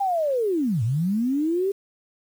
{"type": "linear two-way sweep", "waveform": "sine", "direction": "down then up", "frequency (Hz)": [812, 103.83, 403.2], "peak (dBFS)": -20, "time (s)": [0, 1.72], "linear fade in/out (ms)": 10, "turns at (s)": 0.83, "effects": ["8-bit"]}